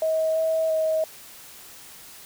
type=tone with pitch steps; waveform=sine; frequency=637 / 643 / 634 Hz; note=D#5 / E5 / D#5; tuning=+41 / -43 / +32 cents; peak=-20 dBFS; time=0.02-1.04 s; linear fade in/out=2 ms; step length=340 ms; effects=white hiss -45 dBFS RMS until 2.25 s